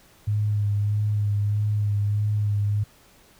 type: tone with vibrato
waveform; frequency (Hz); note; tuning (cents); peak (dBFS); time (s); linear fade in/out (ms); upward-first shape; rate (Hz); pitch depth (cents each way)
sine; 103.83; G#2; 0; -20; 0.27-2.84; 10; sine; 1.6; 24
effects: pink hiss -55 dBFS RMS until 3.39 s